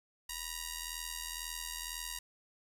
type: ring-modulated tone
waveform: 5% pulse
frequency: 947 Hz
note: A#5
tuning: 27 cents sharp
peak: -24 dBFS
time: 0.29-2.19 s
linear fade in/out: 5 ms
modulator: 906 Hz
effects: 10-bit